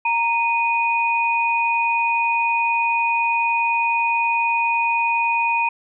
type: tone pair together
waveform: sine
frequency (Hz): 929.7 / 2478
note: A#5 / D#7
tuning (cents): -5 / -8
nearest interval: octave + perfect fourth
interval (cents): 1697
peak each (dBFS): -19 / -20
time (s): 0.05-5.69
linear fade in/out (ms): 5
effects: none